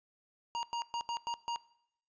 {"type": "tone bursts at uneven times", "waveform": "square", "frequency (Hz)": 942, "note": "A#5", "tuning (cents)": 18, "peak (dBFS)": -34, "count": 6, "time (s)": [[0.55, 0.63], [0.73, 0.82], [0.94, 1.01], [1.09, 1.17], [1.27, 1.34], [1.48, 1.56]], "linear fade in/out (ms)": 0, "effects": ["noise-tail reverb RT60 0.7 s tail -20 dB re dry", "resampled to 16000 Hz"]}